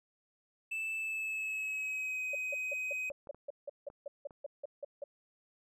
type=tone with pitch glide; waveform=triangle; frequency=2637 to 2518 Hz; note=E7 to D#7; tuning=0 to +20 cents; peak=-33 dBFS; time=0.71-3.1 s; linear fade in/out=10 ms; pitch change=-80 cents; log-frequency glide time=0.95-2.22 s
type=tone bursts; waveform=sine; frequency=570 Hz; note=C#5; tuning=48 cents sharp; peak=-37 dBFS; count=15; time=2.33-5.04 s; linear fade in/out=5 ms; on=22 ms; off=170 ms
type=clicks; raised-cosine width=1 ms; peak=-40 dBFS; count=5; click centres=3.101 / 3.272 / 3.346 / 3.901 / 4.308 s
effects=none